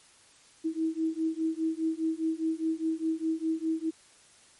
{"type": "beating tone pair", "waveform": "sine", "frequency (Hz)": [319.4, 324.3], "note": ["D#4", "E4"], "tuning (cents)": [45, -28], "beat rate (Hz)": 4.9, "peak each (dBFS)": [-30, -30], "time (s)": [0.64, 3.91], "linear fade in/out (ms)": 20, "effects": ["white hiss -58 dBFS RMS until 4.59 s", "MP3 48 kbps"]}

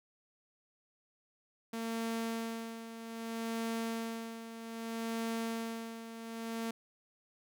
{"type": "tone with tremolo", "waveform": "sawtooth", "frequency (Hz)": 227.6, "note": "A#3", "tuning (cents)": -41, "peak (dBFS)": -30, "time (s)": [1.73, 6.71], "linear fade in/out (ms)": 5, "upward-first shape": "sine", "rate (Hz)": 0.63, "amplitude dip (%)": 70, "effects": []}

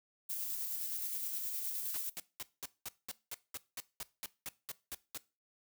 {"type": "noise with tremolo", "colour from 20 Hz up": "violet", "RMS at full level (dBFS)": -38, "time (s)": [0.29, 2.1], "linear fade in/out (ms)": 10, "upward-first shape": "square", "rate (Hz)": 9.6, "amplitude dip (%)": 25}
{"type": "noise bursts", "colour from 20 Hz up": "white", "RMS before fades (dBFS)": -42, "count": 15, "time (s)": [1.94, 5.175], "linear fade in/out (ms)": 0, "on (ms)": 29, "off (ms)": 200}
{"effects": ["noise-tail reverb RT60 0.3 s tail -19 dB re dry"]}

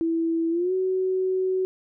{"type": "tone with pitch glide", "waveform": "sine", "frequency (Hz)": [329.6, 374.3], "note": ["E4", "F#4"], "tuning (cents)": [0, 20], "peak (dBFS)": -21, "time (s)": [0.01, 1.65], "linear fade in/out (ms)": 0, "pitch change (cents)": 220, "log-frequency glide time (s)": [0.5, 0.73], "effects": []}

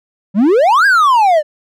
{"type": "exponential two-way sweep", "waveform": "triangle", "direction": "up then down", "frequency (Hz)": [180.9, 1660, 578], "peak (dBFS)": -5, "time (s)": [0.34, 1.43], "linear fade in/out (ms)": 50, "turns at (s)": 0.86, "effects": []}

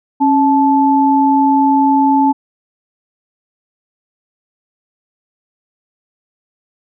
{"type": "tone pair together", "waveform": "sine", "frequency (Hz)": [274, 870], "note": ["C#4", "A5"], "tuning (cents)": [-20, -20], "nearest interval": "octave + minor sixth", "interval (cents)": 2000, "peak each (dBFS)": -11, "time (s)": [0.2, 2.33], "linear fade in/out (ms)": 20, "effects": []}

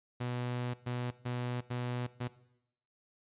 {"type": "tone bursts at uneven times", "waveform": "sawtooth", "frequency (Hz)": 122.9, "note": "B2", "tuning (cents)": -8, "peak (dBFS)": -30, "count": 5, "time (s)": [[0.2, 0.74], [0.86, 1.11], [1.25, 1.61], [1.7, 2.07], [2.2, 2.28]], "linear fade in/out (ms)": 10, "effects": ["noise-tail reverb RT60 0.8 s tail -18 dB re dry", "resampled to 8000 Hz"]}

